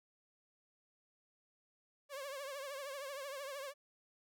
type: tone with vibrato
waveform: sawtooth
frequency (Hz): 554.4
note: C#5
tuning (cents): 0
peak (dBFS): -39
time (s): 2.09-3.74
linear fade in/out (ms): 50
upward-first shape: triangle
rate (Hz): 13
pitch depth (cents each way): 110
effects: none